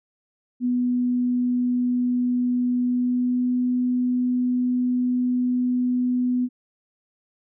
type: tone with pitch glide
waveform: sine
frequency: 246.9 to 248.9 Hz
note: B3 to B3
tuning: 0 to +14 cents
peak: -19 dBFS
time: 0.6-6.49 s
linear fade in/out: 50 ms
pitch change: +14 cents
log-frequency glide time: 2.82-3.55 s
effects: none